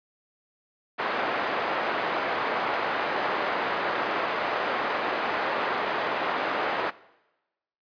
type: band-pass noise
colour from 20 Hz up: pink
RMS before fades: -28 dBFS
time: 0.98-6.91 s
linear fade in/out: 20 ms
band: 540 to 1800 Hz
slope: 12 dB/octave
effects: noise-tail reverb RT60 1.0 s tail -20 dB re dry + resampled to 11025 Hz